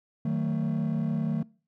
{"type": "chord", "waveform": "triangle", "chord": "D# diminished", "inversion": "none", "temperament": "just", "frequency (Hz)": [155.56, 186.68, 224], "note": ["D#3", "F#3", "A3"], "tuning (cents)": [0, 16, 31], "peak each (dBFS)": [-26, -29, -26], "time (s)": [0.25, 1.43], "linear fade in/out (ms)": 5, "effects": ["noise-tail reverb RT60 0.4 s tail -24 dB re dry", "tanh soft clip ceiling -19 dBFS"]}